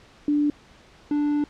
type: tone pair in turn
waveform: sine / triangle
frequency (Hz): 293.7 / 293.7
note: D4 / D4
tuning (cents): 0 / 0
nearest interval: unison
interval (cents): 0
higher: neither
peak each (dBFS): -18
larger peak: neither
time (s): 0.28-0.5 / 1.11-1.44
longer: second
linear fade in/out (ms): 2
effects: pink hiss -52 dBFS RMS until 1.49 s + low-pass 5000 Hz 12 dB/octave